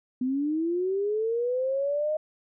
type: linear sweep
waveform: sine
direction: up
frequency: 247.8 to 622.3 Hz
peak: -24 dBFS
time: 0.21-2.17 s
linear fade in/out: 5 ms
effects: none